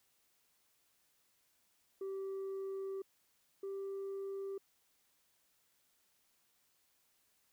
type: tone pair in turn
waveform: sine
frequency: 387.6 / 391.7 Hz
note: G4 / G4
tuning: -20 / -1 cents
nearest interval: unison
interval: 19 cents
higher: second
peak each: -36 / -37 dBFS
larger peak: first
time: 2.01-3.02 / 3.63-4.58 s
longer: first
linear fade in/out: 5 ms
effects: tanh soft clip ceiling -38 dBFS + white hiss -75 dBFS RMS until 7.52 s